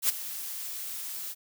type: noise with ADSR envelope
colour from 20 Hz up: blue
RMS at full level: -22 dBFS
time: 0.02-1.35 s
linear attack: 70 ms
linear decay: 15 ms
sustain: -15 dB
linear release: 39 ms
effects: none